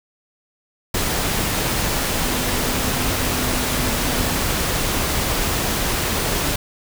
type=tone in noise; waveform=sine; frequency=251.2 Hz; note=B3; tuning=30 cents sharp; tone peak=-30 dBFS; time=2.24-4.37 s; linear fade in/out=5 ms; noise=pink; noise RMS=-21 dBFS; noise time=0.94-6.56 s; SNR=-12 dB; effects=none